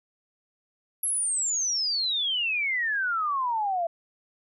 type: exponential sweep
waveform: sine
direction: down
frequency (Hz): 11370 to 659.3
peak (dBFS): -24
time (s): 1.03-3.87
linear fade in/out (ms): 5
effects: none